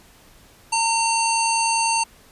harmonic tone with a mistuned harmonic, 910 Hz, A#5, 42 cents flat, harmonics 1 / 3 / 5 / 7 / 9 / 10, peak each -20 / -25 / -27 / -28 / -30 / -30 dBFS, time 0.72-2.04 s, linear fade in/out 10 ms, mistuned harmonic 7, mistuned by -15 cents, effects pink hiss -51 dBFS RMS until 2.31 s + resampled to 32000 Hz

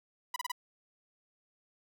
sawtooth tone bursts, 987.8 Hz, B5, in tune, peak -29 dBFS, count 4, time 0.34-0.518 s, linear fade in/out 5 ms, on 22 ms, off 30 ms, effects none

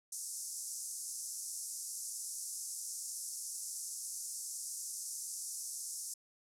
white band-pass noise, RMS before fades -43 dBFS, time 0.12-6.14 s, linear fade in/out 5 ms, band 5400 to 11000 Hz, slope 48 dB/octave, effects none

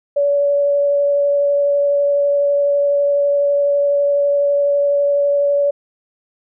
sine tone with vibrato, 570 Hz, C#5, 48 cents sharp, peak -12 dBFS, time 0.16-5.71 s, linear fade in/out 10 ms, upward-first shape sine, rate 12 Hz, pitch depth 8 cents each way, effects none

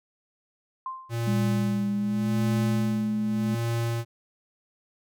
sine tone with exponential decay, 1046.5 Hz, C6, in tune, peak -28 dBFS, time 0.86-1.31 s, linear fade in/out 2 ms, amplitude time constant 96 ms
square tone with tremolo, 116.54 Hz, A#2, in tune, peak -25 dBFS, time 1.09-4.05 s, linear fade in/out 50 ms, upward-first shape sine, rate 0.84 Hz, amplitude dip 80%
sine tone with pitch glide, 202.7 to 214.3 Hz, G#3 to A3, -42 to -45 cents, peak -24 dBFS, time 1.27-3.55 s, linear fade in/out 5 ms, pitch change +97 cents, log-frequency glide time 1.9-2.37 s
effects none

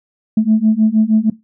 sine beating tone pair, 214.7 / 221.1 Hz, A3 / A3, -42 / +9 cents, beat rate 6.4 Hz, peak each -12 dBFS, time 0.37-1.3 s, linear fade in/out 5 ms, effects noise-tail reverb RT60 0.2 s tail -18 dB re dry + tanh soft clip ceiling -3 dBFS

